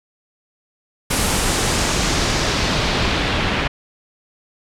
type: noise with low-pass filter sweep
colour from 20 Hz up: pink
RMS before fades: -19 dBFS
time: 1.1-3.68 s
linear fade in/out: 10 ms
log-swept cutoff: 11000 to 2800 Hz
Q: 1.3
effects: none